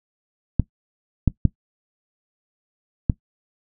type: clicks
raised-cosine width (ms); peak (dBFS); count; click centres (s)
5; -3; 4; 0.597 / 1.277 / 1.453 / 3.098
effects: noise-tail reverb RT60 0.1 s tail -19 dB re dry